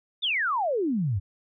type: exponential sweep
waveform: sine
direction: down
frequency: 3678 to 87.31 Hz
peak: -23 dBFS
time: 0.22-1.2 s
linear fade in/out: 20 ms
effects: none

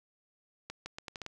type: accelerating click train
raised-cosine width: 0.2 ms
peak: -23 dBFS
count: 7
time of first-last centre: 0.7-1.263 s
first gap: 160 ms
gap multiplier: 0.78
effects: none

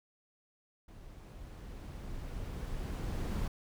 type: noise with level ramp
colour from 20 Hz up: brown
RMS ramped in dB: -51 to -34 dBFS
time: 0.88-3.48 s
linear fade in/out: 5 ms
effects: none

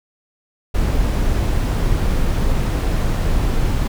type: noise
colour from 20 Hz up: brown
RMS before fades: -17 dBFS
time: 0.74-3.88 s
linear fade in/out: 10 ms
effects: none

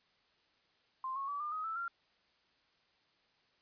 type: tone with pitch steps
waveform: sine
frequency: 1046.5 / 1096 / 1147.8 / 1202.1 / 1259 / 1318.5 / 1380.9 Hz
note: C6 / C#6 / D6 / D6 / D#6 / E6 / F6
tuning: 0 / -20 / -40 / +40 / +20 / 0 / -20 cents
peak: -36 dBFS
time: 1.04-1.88 s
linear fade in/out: 2 ms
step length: 120 ms
effects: white hiss -72 dBFS RMS until 3.61 s + resampled to 11025 Hz

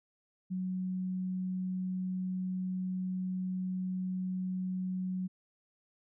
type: tone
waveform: sine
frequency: 185 Hz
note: F#3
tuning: in tune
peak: -32 dBFS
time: 0.5-5.28 s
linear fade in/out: 20 ms
effects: none

